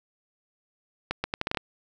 accelerating click train, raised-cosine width 0.3 ms, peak -11 dBFS, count 8, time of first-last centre 1.11-1.572 s, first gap 130 ms, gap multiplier 0.76, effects none

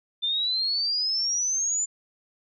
sine exponential sweep, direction up, 3545 to 7140 Hz, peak -23 dBFS, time 0.22-1.86 s, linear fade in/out 20 ms, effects none

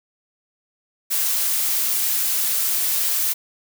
blue noise, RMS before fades -21 dBFS, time 1.1-3.34 s, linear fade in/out 20 ms, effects none

